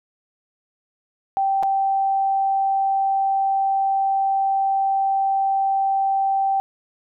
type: tone with dropouts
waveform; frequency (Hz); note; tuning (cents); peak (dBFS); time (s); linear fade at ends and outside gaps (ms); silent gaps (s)
sine; 780; G5; -9; -17; 1.37-6.6; 0; 1.627-1.633
effects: none